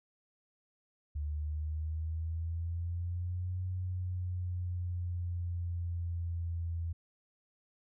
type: exponential two-way sweep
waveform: sine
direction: up then down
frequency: 73.7 to 91.9 to 83.6 Hz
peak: -33 dBFS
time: 1.15-6.93 s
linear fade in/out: 10 ms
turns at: 3.65 s
effects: none